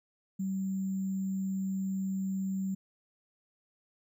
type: tone with sample-and-hold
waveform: sine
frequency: 191.6 Hz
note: G3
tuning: 39 cents flat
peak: -30 dBFS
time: 0.39-2.75 s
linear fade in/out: 10 ms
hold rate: 7350 Hz
effects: none

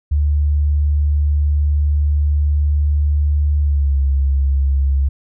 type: tone with pitch glide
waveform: sine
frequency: 73.42 to 68.5 Hz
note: D2 to C#2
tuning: 0 to -20 cents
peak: -12 dBFS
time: 0.11-5.09 s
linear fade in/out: 10 ms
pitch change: -120 cents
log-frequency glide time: 3.6-3.99 s
effects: none

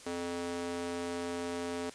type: tone with high-pass filter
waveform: square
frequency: 86.7 Hz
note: F2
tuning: 12 cents flat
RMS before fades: -37 dBFS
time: 0.06-1.9 s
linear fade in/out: 5 ms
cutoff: 340 Hz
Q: 2.1
effects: white hiss -52 dBFS RMS until 1.94 s + resampled to 22050 Hz

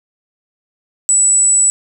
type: tone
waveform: sine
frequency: 7902 Hz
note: B8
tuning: in tune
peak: -8 dBFS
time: 1.09-1.7 s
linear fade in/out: 0 ms
effects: none

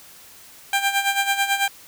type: tone with tremolo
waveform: 15% pulse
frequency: 793 Hz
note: G5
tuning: 20 cents sharp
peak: -10 dBFS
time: 0.73-1.68 s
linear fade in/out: 2 ms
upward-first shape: sine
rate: 9.1 Hz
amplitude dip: 70%
effects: white hiss -46 dBFS RMS until 1.87 s

